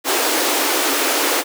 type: high-pass noise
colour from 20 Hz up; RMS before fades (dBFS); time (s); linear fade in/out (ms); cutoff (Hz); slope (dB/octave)
pink; -18; 0.04-1.44; 50; 270; 96
effects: none